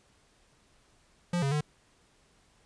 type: tone with pitch steps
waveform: square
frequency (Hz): 175.1 / 138.1 / 149.6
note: F3 / C#3 / D3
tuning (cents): +5 / -6 / +32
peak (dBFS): -27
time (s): 1.33-1.609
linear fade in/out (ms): 5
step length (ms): 93
effects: pink hiss -65 dBFS RMS until 2.65 s + resampled to 22050 Hz